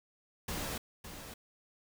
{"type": "noise with echo", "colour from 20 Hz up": "pink", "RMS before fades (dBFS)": -38, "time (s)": [0.48, 0.78], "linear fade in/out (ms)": 5, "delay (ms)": 560, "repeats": 1, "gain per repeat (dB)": -9, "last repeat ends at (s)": 1.34, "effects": []}